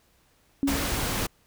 sine tone with exponential decay, 277.2 Hz, C#4, in tune, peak -19 dBFS, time 0.63-1.09 s, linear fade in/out 0 ms, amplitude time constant 100 ms
pink noise, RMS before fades -28 dBFS, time 0.67-1.27 s, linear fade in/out 10 ms
effects pink hiss -64 dBFS RMS until 1.46 s

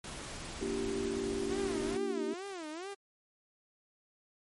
pink noise, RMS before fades -43 dBFS, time 0.04-1.97 s, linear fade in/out 2 ms
sine chord, G minor seventh, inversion first, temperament equal, 233.1 / 293.7 / 349.2 / 392 Hz, Bb3 / D4 / F4 / G4, 0 / 0 / 0 / 0 cents, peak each -40 / -40 / -40 / -35 dBFS, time 0.61-2.34 s, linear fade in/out 5 ms
sawtooth tone with vibrato, 349.2 Hz, F4, in tune, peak -36 dBFS, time 1.49-2.95 s, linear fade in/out 20 ms, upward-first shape sine, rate 2.3 Hz, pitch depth 240 cents each way
effects MP3 48 kbps

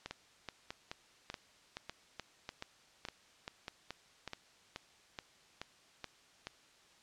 two click trains, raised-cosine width 0.2 ms, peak -24 / -24 dBFS, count 16 / 8, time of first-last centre 0.06-6.47 / 0.11-4.277 s, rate 2.34 / 1.68 Hz, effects white hiss -64 dBFS RMS until 7.02 s + low-pass 6000 Hz 12 dB/octave

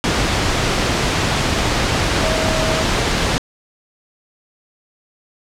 sine tone in noise, 637 Hz, D#5, 41 cents sharp, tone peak -22 dBFS, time 2.23-2.83 s, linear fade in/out 0 ms, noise pink, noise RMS -17 dBFS, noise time 0.04-3.38 s, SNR -8 dB, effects low-pass 6000 Hz 12 dB/octave

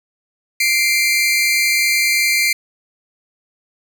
sawtooth tone pair together, 2095 / 2352 Hz, C7 / D7, +2 / +2 cents, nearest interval major second, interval 200 cents, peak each -13 dBFS, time 0.6-2.53 s, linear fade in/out 5 ms, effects none

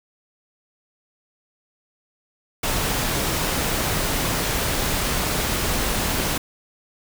pink noise, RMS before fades -23 dBFS, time 2.63-6.38 s, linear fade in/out 5 ms, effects none

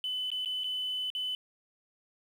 triangle tone with dropouts, 3013 Hz, F#7, 31 cents sharp, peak -28 dBFS, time 0.04-1.35 s, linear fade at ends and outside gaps 1 ms, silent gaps 0.303-0.316 / 0.449-0.458 / 0.636-0.642 / 1.102-1.15 s, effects tanh soft clip ceiling -28 dBFS + 10-bit

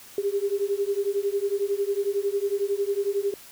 sine beating tone pair, 395.4 / 406.4 Hz, G4 / G#4, +15 / -38 cents, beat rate 11 Hz, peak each -26 / -26 dBFS, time 0.18-3.34 s, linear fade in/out 2 ms, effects white hiss -47 dBFS RMS until 3.51 s

